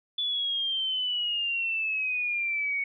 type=exponential sweep; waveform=sine; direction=down; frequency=3465 to 2219 Hz; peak=-26 dBFS; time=0.18-2.84 s; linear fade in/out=5 ms; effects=none